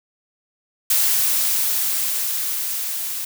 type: noise with level ramp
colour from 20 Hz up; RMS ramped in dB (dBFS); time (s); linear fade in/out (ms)
blue; -17 to -27; 0.9-3.25; 5
effects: none